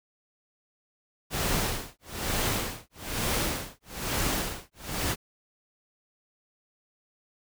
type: noise with tremolo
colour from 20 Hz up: pink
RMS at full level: -27 dBFS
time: 1.3-5.16 s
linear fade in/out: 50 ms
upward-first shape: sine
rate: 1.1 Hz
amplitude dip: 100%
effects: none